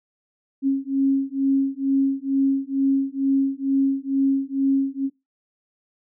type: beating tone pair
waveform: sine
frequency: 271 / 273.2 Hz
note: C#4 / C#4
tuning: -39 / -25 cents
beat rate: 2.2 Hz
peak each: -21 dBFS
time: 0.62-5.1 s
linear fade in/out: 50 ms
effects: noise-tail reverb RT60 0.2 s tail -18 dB re dry